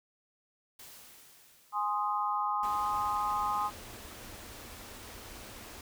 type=noise with exponential decay; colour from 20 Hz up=white; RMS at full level=-49 dBFS; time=0.79-3.37 s; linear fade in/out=5 ms; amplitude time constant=560 ms
type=chord; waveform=sine; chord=Ab major; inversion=none; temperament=equal; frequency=830.6 / 1046.5 / 1244.5 Hz; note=Ab5 / C6 / Eb6; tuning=0 / 0 / 0 cents; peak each=-33 dBFS; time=1.72-3.71 s; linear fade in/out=50 ms
type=band-stop noise; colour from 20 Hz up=pink; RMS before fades=-47 dBFS; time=2.63-5.81 s; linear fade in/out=2 ms; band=130 to 190 Hz; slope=96 dB/octave
effects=none